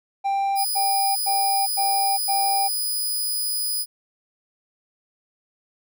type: tone bursts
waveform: triangle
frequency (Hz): 789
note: G5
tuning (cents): +11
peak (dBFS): -18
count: 5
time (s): 0.24-2.686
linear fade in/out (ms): 20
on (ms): 410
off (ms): 99
type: tone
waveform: 5% pulse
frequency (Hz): 4978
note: D#8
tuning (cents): 0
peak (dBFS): -16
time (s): 0.55-3.86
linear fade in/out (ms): 50
effects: none